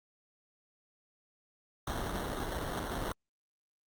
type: noise with sample-and-hold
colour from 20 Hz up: pink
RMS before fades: -36 dBFS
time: 1.87-3.12 s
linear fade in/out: 2 ms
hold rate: 2450 Hz
effects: Opus 48 kbps